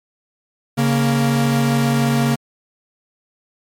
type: tone pair together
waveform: 45% pulse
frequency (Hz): 138.9 / 233.6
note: C#3 / A#3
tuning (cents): +4 / +4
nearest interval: major sixth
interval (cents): 900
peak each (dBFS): -17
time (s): 0.77-2.36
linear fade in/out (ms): 20
effects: MP3 64 kbps